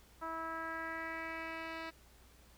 10% pulse tone with low-pass filter sweep, 325.7 Hz, E4, 21 cents flat, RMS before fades -42 dBFS, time 0.21-1.91 s, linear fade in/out 20 ms, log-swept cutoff 1200 to 3400 Hz, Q 3, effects added 60 Hz sine -62 dBFS peak until 2.57 s + pink hiss -64 dBFS RMS until 2.57 s

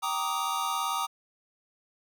square chord, Eb major seventh, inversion first, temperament just, 777.8 / 933.4 / 1166.7 / 1244.5 Hz, G5 / Bb5 / D6 / Eb6, -14 / +2 / -12 / 0 cents, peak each -37 / -34 / -36 / -32 dBFS, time 0.02-1.07 s, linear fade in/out 20 ms, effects none

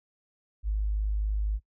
sine tone, 51.91 Hz, G#1, in tune, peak -25 dBFS, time 0.63-1.6 s, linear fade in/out 50 ms, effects noise-tail reverb RT60 0.1 s tail -23 dB re dry

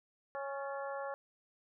harmonic tone with a mistuned harmonic, 276.4 Hz, C#4, 5 cents flat, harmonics 2 / 3 / 4 / 5 / 6, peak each -40 / -44 / -46 / -48 / -50 dBFS, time 0.35-1.14 s, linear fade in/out 0 ms, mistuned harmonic 6, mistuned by +65 cents, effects none

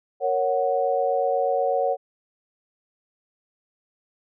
sine chord, F# major, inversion first, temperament equal, 466.2 / 554.4 / 740 Hz, A#4 / C#5 / F#5, 0 / 0 / 0 cents, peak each -26 / -23 / -24 dBFS, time 0.2-1.97 s, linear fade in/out 50 ms, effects none

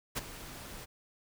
pink noise with ADSR envelope, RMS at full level -31 dBFS, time 0.15-0.86 s, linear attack 26 ms, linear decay 20 ms, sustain -15 dB, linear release 25 ms, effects none

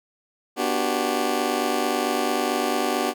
20% pulse chord, G major seventh, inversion first, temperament just, 245 / 294 / 367.5 / 392 Hz, B3 / D4 / F#4 / G4, -14 / +2 / -12 / 0 cents, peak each -23 dBFS, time 0.56-3.14 s, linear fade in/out 50 ms, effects none

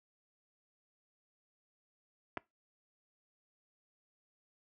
clicks, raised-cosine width 0.5 ms, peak -23 dBFS, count 2, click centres 2.372 / 2.375 s, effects noise-tail reverb RT60 0.2 s tail -22 dB re dry + high-pass 100 Hz 12 dB/octave

